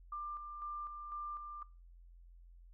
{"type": "tone with tremolo", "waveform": "sine", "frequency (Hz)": 1190, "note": "D6", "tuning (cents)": 22, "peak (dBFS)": -39, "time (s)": [0.12, 1.63], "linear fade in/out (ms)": 5, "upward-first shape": "square", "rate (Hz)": 2, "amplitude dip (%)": 40, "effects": ["noise-tail reverb RT60 0.4 s tail -25 dB re dry", "added 43 Hz sine -55 dBFS peak until 2.73 s"]}